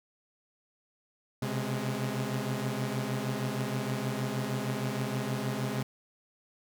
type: tone cluster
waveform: sawtooth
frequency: 127.3 / 133.7 / 208.4 Hz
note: C3 / C3 / G#3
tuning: -47 / +38 / +6 cents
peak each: -31 dBFS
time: 1.42-5.83 s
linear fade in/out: 5 ms
effects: none